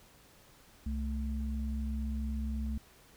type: tone pair together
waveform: sine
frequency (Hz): 65.41 / 220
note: C2 / A3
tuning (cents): 0 / 0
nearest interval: octave + major sixth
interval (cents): 2100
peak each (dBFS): -33 / -38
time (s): 0.86-2.78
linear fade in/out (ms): 5
effects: pink hiss -60 dBFS RMS until 3.16 s